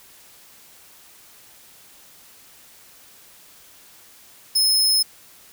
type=tone; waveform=sawtooth; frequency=5180 Hz; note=E8; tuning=31 cents flat; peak=-13 dBFS; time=4.55-5.03 s; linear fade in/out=10 ms; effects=white hiss -49 dBFS RMS until 5.52 s